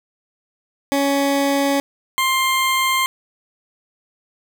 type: tone pair in turn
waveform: 20% pulse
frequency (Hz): 279.2 / 1054.1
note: C#4 / C6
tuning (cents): +13 / +13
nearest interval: octave + major seventh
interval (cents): 2300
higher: second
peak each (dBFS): -11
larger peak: neither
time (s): 0.92-1.8 / 2.18-3.06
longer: neither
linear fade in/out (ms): 0
effects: none